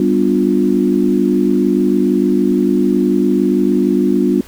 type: chord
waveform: sine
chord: G dominant seventh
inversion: none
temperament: equal with one note detuned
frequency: 196 / 246.9 / 293.7 / 353.1 Hz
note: G3 / B3 / D4 / F4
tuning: 0 / 0 / 0 / +19 cents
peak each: -16 dBFS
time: 0-4.41 s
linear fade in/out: 2 ms
effects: pink hiss -40 dBFS RMS until 4.47 s